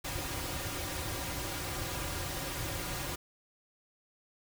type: noise with comb filter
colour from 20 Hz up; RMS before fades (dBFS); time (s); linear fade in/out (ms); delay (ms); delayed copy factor
pink; -37; 0.04-3.16; 10; 4.6; -0.7
effects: none